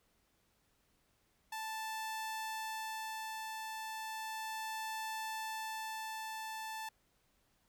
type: tone with tremolo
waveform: sawtooth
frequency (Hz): 880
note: A5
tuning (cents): 0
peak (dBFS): -35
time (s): 1.52-6.89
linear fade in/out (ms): 5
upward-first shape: sine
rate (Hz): 0.35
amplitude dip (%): 25
effects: pink hiss -75 dBFS RMS until 7.68 s